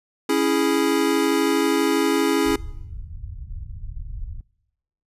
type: chord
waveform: square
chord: C# minor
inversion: none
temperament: equal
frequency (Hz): 277.2 / 329.6 / 415.3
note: C#4 / E4 / G#4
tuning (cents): 0 / 0 / 0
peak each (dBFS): -23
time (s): 0.29-2.56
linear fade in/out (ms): 5
type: low-pass noise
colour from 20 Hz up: pink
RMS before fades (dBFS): -33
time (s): 2.45-4.41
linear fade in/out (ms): 2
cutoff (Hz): 100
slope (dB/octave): 24
effects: noise-tail reverb RT60 0.9 s tail -24 dB re dry + resampled to 32000 Hz